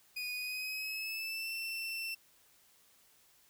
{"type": "tone with pitch glide", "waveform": "30% pulse", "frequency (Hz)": [2476, 2685], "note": ["D#7", "E7"], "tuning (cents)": [-9, 31], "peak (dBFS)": -34, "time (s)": [0.16, 2.15], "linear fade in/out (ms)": 10, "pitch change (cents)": 140, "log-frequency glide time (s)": [0.38, 1.53], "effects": ["white hiss -66 dBFS RMS until 3.49 s"]}